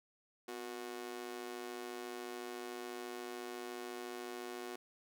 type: tone with amplitude modulation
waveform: sawtooth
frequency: 365.1 Hz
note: F#4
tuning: 23 cents flat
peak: -35 dBFS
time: 0.48-4.76 s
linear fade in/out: 5 ms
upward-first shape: sine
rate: 114 Hz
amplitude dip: 95%
effects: none